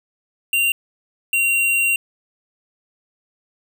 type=tone pair in turn; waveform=square; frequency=2772 / 2756 Hz; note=F7 / F7; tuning=-14 / -24 cents; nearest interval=unison; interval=10 cents; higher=first; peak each=-16 dBFS; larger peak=neither; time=0.53-0.72 / 1.33-1.96 s; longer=second; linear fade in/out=2 ms; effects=none